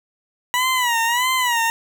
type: tone with vibrato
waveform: 20% pulse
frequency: 973 Hz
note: B5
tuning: 26 cents flat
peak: -12 dBFS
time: 0.54-1.7 s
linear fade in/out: 0 ms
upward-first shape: sine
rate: 1.6 Hz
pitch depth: 110 cents each way
effects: none